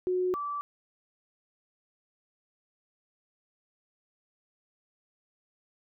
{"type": "tone pair in turn", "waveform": "sine", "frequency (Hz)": [365.4, 1160.1], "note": ["F#4", "D6"], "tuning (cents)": [-22, -22], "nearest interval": "octave + minor sixth", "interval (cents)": 2000, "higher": "second", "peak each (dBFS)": [-25, -31], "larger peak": "first", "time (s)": [[0.07, 0.34], [0.34, 0.61]], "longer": "neither", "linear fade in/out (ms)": 0, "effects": []}